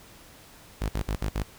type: tone bursts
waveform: sawtooth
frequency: 52 Hz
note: G#1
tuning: 3 cents sharp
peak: -22 dBFS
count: 5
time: 0.81-1.43 s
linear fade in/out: 10 ms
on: 80 ms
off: 55 ms
effects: pink hiss -51 dBFS RMS until 1.58 s